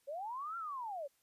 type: linear two-way sweep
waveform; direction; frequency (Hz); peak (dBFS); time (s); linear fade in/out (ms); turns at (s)
sine; up then down; 530 to 1389 to 530; -39; 0.07-1.08; 20; 0.57
effects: white hiss -75 dBFS RMS until 1.22 s + resampled to 32000 Hz